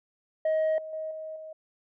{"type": "tone with level steps", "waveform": "sine", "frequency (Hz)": 630, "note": "D#5", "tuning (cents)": 21, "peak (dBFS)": [-20, -36, -31, -35, -39], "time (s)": [0.45, 1.53], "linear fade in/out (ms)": 5, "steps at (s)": [0.78, 0.93, 1.11, 1.36], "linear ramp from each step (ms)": 2, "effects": ["tanh soft clip ceiling -22 dBFS"]}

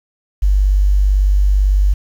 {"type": "tone", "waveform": "sine", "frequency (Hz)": 49, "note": "G1", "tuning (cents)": 0, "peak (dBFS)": -9, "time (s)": [0.42, 1.94], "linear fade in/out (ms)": 10, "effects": ["7-bit"]}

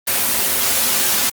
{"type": "noise with comb filter", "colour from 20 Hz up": "white", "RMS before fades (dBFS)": -17, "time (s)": [0.07, 1.3], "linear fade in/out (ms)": 10, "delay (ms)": 6.5, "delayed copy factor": -0.6, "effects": ["high-pass 100 Hz 12 dB/octave", "Opus 24 kbps"]}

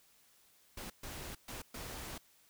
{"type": "noise bursts at uneven times", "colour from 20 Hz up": "pink", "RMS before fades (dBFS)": -45, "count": 4, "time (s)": [[0.77, 0.9], [1.03, 1.35], [1.48, 1.62], [1.74, 2.18]], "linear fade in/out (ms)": 5, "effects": ["white hiss -67 dBFS RMS until 2.49 s"]}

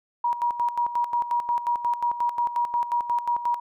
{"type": "tone with tremolo", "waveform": "sine", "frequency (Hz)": 956, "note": "A#5", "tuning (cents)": 43, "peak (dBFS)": -20, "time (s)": [0.24, 3.6], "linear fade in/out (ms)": 5, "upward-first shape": "square", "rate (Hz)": 5.6, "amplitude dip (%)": 70, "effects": []}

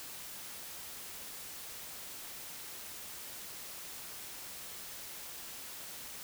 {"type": "silence", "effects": ["white hiss -46 dBFS RMS until 6.23 s"]}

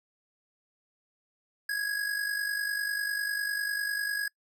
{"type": "tone with amplitude modulation", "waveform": "square", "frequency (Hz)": 1661.2, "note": "G#6", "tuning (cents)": 0, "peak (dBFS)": -27, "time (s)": [1.69, 4.28], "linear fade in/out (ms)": 5, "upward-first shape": "sine", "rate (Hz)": 50, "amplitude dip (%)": 60, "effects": ["noise-tail reverb RT60 0.1 s tail -26 dB re dry"]}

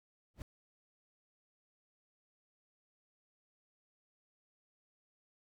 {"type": "noise with exponential growth", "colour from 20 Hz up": "brown", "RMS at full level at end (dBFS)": -39, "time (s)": [0.34, 0.42], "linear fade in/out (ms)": 1, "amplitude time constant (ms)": 16, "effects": []}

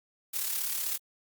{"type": "noise with amplitude modulation", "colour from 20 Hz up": "blue", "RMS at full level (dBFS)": -29, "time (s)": [0.33, 0.98], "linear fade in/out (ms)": 20, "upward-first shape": "sine", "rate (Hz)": 35.9, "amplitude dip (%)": 60, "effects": ["Opus 48 kbps"]}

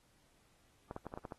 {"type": "clicks", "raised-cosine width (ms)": 1, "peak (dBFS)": -29, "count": 7, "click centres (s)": [0.911, 0.964, 1.067, 1.139, 1.175, 1.252, 1.322], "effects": ["pink hiss -71 dBFS RMS until 1.38 s", "AAC 32 kbps"]}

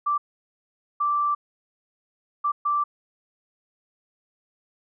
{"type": "tone bursts at uneven times", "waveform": "sine", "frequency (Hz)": 1171, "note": "D6", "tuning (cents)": -5, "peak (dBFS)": -20, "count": 4, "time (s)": [[0.06, 0.18], [1, 1.35], [2.44, 2.52], [2.65, 2.84]], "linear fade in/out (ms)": 10, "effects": []}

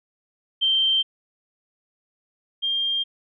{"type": "tone pair in turn", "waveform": "sine", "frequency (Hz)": [3136, 3200], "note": ["G7", "G7"], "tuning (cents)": [0, 35], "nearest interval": "unison", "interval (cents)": 35, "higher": "second", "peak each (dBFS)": [-17, -21], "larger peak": "first", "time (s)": [[0.61, 1.03], [2.62, 3.04]], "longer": "neither", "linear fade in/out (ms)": 20, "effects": []}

